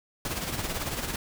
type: noise with tremolo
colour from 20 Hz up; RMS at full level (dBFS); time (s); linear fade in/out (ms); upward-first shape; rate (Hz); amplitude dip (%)
pink; -30; 0.25-1.16; 2; sine; 18; 55
effects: none